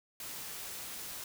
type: noise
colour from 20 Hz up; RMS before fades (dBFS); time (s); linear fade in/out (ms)
white; -43; 0.2-1.24; 2
effects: none